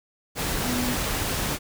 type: tone in noise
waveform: sine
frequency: 246.9 Hz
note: B3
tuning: in tune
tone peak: -27 dBFS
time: 0.64-0.98 s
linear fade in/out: 50 ms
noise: pink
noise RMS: -27 dBFS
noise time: 0.35-1.59 s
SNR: -3 dB
effects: none